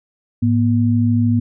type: tone pair together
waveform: sine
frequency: 106.9 / 240 Hz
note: A2 / B3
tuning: -49 / -49 cents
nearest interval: octave + major second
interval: 1400 cents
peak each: -15 dBFS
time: 0.42-1.4 s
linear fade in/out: 10 ms
effects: none